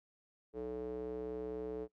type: tone with band-pass filter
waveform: square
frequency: 62.1 Hz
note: B1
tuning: 10 cents sharp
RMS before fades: -41 dBFS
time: 0.53-1.88 s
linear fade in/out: 50 ms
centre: 420 Hz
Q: 5.5
effects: noise-tail reverb RT60 0.1 s tail -22 dB re dry